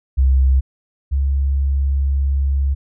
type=tone pair in turn; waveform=sine; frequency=66 / 68.77 Hz; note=C2 / C#2; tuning=+16 / -13 cents; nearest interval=minor second; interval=71 cents; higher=second; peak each=-10 / -14 dBFS; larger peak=first; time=0.17-0.61 / 1.11-2.75 s; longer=second; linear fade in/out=20 ms; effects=none